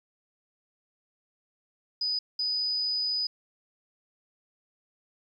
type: tone bursts at uneven times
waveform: sine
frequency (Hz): 4978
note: D#8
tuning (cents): 0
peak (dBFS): -26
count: 2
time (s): 2.01-2.19 / 2.39-3.27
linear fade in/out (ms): 5
effects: 11-bit